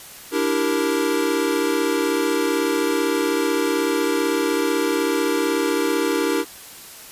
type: chord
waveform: square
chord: E half-diminished seventh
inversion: third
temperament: equal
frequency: 293.7 / 329.6 / 392 / 466.2 Hz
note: D4 / E4 / G4 / Bb4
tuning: 0 / 0 / 0 / 0 cents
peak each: -25 dBFS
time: 0.31-6.45 s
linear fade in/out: 50 ms
effects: white hiss -40 dBFS RMS until 7.11 s + resampled to 32000 Hz